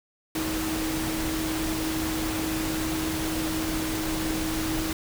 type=tone in noise; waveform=sine; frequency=317.6 Hz; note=D#4; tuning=36 cents sharp; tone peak=-28 dBFS; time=0.35-4.93 s; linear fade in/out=2 ms; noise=pink; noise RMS=-31 dBFS; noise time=0.35-4.93 s; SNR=0 dB; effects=none